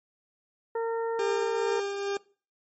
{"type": "harmonic tone", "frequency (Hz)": 457.6, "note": "A#4", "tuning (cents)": -32, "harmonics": [1, 2, 3, 4], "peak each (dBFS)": [-27, -34, -42, -45], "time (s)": [0.75, 1.8], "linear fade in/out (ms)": 5}
{"type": "tone with tremolo", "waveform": "40% pulse", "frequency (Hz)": 400, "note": "G4", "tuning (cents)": 35, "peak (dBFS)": -26, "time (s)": [1.19, 2.17], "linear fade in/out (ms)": 2, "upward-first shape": "triangle", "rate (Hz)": 2.3, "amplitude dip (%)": 45}
{"effects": ["noise-tail reverb RT60 0.4 s tail -22 dB re dry", "MP3 32 kbps"]}